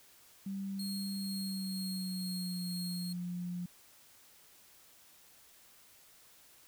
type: tone with pitch glide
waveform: sine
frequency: 195.3 to 177.03 Hz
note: G3 to F3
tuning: -6 to +24 cents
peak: -36 dBFS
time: 0.46-3.66 s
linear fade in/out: 5 ms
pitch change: -170 cents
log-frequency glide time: 1.15-2.74 s
type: tone with tremolo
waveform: sawtooth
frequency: 4260 Hz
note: C8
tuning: 30 cents sharp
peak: -38 dBFS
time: 0.79-3.13 s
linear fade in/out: 5 ms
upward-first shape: sine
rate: 2.1 Hz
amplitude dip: 25%
effects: white hiss -61 dBFS RMS until 6.67 s